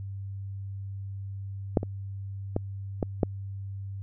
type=clicks; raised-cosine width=2 ms; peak=-7 / -19 / -13 / -12 / -8 dBFS; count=5; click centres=1.772 / 1.831 / 2.564 / 3.028 / 3.232 s; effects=added 98 Hz sine -34 dBFS peak until 4.02 s

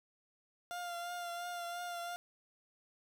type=tone with vibrato; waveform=30% pulse; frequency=698.5 Hz; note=F5; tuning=in tune; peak=-37 dBFS; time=0.71-2.16 s; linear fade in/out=0 ms; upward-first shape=triangle; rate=2.9 Hz; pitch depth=31 cents each way; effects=none

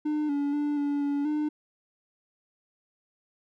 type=tone with pitch steps; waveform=triangle; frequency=301.6 / 285.5 / 293.1 / 287.1 / 285.2 / 301.2 Hz; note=D4 / D4 / D4 / D4 / C#4 / D4; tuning=+46 / -49 / -3 / -39 / +49 / +44 cents; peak=-23 dBFS; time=0.05-1.49 s; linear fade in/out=10 ms; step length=240 ms; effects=none

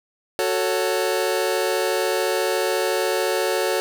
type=chord; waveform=sawtooth; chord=F# minor; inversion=none; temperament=just; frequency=370 / 444 / 555 Hz; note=F#4 / A4 / C#5; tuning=0 / +16 / +2 cents; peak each=-20 dBFS; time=0.39-3.8 s; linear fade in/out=0 ms; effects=none

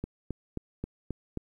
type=click train; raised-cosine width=3 ms; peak=-20 dBFS; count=6; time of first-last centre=0.04-1.373 s; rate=3.75 Hz; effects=10-bit

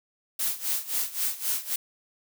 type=noise with tremolo; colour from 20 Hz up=blue; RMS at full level=-26 dBFS; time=0.39-1.76 s; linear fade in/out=5 ms; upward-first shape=sine; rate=3.8 Hz; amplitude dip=85%; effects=none

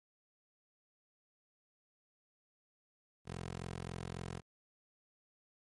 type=tone with high-pass filter; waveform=15% pulse; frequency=43.65 Hz; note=F1; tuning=in tune; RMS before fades=-44 dBFS; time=3.25-4.42 s; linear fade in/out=50 ms; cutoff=100 Hz; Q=0.67; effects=MP3 48 kbps

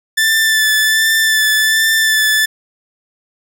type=tone with vibrato; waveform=sawtooth; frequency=1760 Hz; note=A6; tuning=in tune; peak=-7 dBFS; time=0.17-2.46 s; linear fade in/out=10 ms; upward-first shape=sine; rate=1.3 Hz; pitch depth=19 cents each way; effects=none

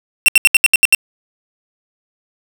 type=tone bursts; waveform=45% pulse; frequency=2718 Hz; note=F7; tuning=48 cents flat; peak=-5 dBFS; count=8; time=0.26-0.948 s; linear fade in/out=0 ms; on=23 ms; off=72 ms; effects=none

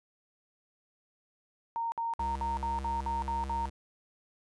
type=tone bursts; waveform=sine; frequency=923 Hz; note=A#5; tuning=17 cents flat; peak=-30 dBFS; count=9; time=1.76-3.656 s; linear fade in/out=0 ms; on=160 ms; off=57 ms
type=tone; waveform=square; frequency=67.5 Hz; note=C#2; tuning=45 cents flat; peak=-37 dBFS; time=2.19-3.7 s; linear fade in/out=10 ms
effects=resampled to 24000 Hz

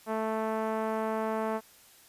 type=tone with low-pass filter; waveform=5% pulse; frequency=220 Hz; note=A3; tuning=in tune; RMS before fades=-31 dBFS; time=0.06-1.61 s; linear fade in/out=50 ms; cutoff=820 Hz; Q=0.98; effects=white hiss -57 dBFS RMS until 2.08 s + resampled to 32000 Hz

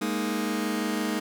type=chord; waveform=sawtooth; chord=Ab suspended second; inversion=none; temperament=just; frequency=207.7 / 233.6 / 311.5 Hz; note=Ab3 / Bb3 / Eb4; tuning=0 / +4 / +2 cents; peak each=-26 / -27 / -26 dBFS; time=0.01-1.2 s; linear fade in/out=10 ms; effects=none

